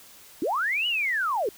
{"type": "linear two-way sweep", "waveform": "sine", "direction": "up then down", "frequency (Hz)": [259, 2979, 364], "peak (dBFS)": -23, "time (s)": [0.42, 1.49], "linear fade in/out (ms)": 2, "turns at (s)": 0.87, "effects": ["white hiss -50 dBFS RMS until 1.57 s"]}